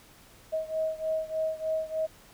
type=beating tone pair; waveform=sine; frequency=633 / 636.3 Hz; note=D#5 / D#5; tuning=+30 / +39 cents; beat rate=3.3 Hz; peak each=-30 / -32 dBFS; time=0.52-2.07 s; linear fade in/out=20 ms; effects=pink hiss -55 dBFS RMS until 2.33 s

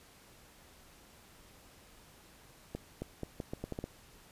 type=accelerating click train; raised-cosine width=2 ms; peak=-24 dBFS; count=9; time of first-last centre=2.75-3.841 s; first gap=270 ms; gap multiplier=0.79; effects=pink hiss -59 dBFS RMS until 4.31 s + resampled to 32000 Hz

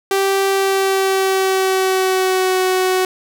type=tone with pitch glide; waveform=sawtooth; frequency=390 to 372 Hz; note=G4 to F#4; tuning=-9 to +9 cents; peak=-10 dBFS; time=0.11-3.05 s; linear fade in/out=2 ms; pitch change=-82 cents; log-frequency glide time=0.48-2.6 s; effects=none

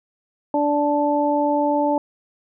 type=harmonic tone; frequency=292.1 Hz; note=D4; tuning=9 cents flat; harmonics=1 / 2 / 3; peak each=-21 / -21 / -21 dBFS; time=0.54-1.98 s; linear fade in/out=2 ms; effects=none

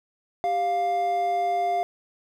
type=tone pair together; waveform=triangle; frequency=393.4 / 701 Hz; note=G4 / F5; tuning=+6 / +6 cents; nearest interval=minor seventh; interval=1000 cents; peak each=-30 / -20 dBFS; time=0.44-1.83 s; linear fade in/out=0 ms; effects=10-bit

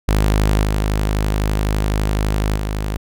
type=tone with level steps; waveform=sawtooth; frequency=51.91 Hz; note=G#1; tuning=in tune; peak=-9 / -12 / -16 dBFS; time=0.08-2.97 s; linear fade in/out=5 ms; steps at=0.63 / 2.56 s; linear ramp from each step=5 ms; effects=none

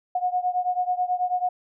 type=beating tone pair; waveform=sine; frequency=722 / 731.2 Hz; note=F#5 / F#5; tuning=-43 / -21 cents; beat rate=9.2 Hz; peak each=-24 / -26 dBFS; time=0.15-1.49 s; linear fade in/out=5 ms; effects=none

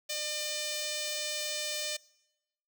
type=tone with notch filter; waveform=5% pulse; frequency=601 Hz; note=D5; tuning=40 cents sharp; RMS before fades=-35 dBFS; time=0.09-1.97 s; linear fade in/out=10 ms; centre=1300 Hz; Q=0.89; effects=noise-tail reverb RT60 1.0 s tail -25 dB re dry

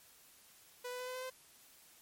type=tone with pitch steps; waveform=sawtooth; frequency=493.9 / 498.2 / 502.5 / 506.9 / 511.3 / 515.8 Hz; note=B4 / B4 / B4 / B4 / C5 / C5; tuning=0 / +15 / +30 / +45 / -40 / -25 cents; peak=-37 dBFS; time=0.84-1.302 s; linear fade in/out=10 ms; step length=77 ms; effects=white hiss -62 dBFS RMS until 2.01 s + MP3 64 kbps

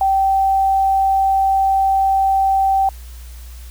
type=tone; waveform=sine; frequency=776 Hz; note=G5; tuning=18 cents flat; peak=-12 dBFS; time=0.01-2.89 s; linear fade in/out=2 ms; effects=added 60 Hz sine -32 dBFS peak until 3.7 s + white hiss -45 dBFS RMS until 3.7 s

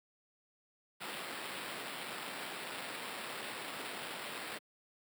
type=noise with sample-and-hold; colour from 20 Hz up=white; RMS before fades=-43 dBFS; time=1-4.59 s; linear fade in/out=20 ms; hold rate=6300 Hz; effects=high-pass 200 Hz 12 dB/octave

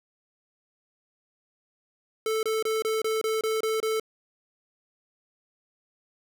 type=tone bursts; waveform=square; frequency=440 Hz; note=A4; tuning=in tune; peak=-25 dBFS; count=9; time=2.26-3.998 s; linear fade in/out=2 ms; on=170 ms; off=26 ms; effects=none

